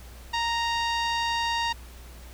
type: tone with low-pass filter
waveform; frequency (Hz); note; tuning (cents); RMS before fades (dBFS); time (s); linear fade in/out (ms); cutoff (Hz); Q
sawtooth; 931; A#5; -2; -27; 0.33-1.73; 10; 4500; 1.7
effects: added 60 Hz sine -43 dBFS peak until 2.33 s + pink hiss -50 dBFS RMS until 2.33 s